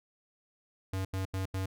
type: tone bursts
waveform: square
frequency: 95.1 Hz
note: F#2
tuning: 48 cents sharp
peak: -32 dBFS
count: 4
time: 0.93-1.659 s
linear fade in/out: 5 ms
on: 120 ms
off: 83 ms
effects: none